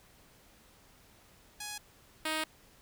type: tone pair in turn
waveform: 5% pulse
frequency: 835 / 313.5 Hz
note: G#5 / D#4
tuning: +9 / +13 cents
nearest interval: octave + perfect fourth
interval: 1696 cents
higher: first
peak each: -27 / -20 dBFS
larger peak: second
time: 1.6-1.78 / 2.25-2.44 s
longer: second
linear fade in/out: 5 ms
effects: pink hiss -61 dBFS RMS until 2.81 s